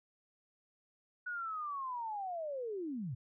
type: linear sweep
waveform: sine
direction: down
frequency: 1480 to 110 Hz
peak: -37 dBFS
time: 1.26-3.15 s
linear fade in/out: 10 ms
effects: none